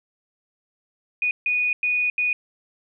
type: tone bursts at uneven times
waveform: sine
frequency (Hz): 2470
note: D#7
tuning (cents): -13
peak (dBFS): -19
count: 4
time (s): 1.22-1.31 / 1.46-1.73 / 1.83-2.1 / 2.18-2.33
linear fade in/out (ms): 2
effects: none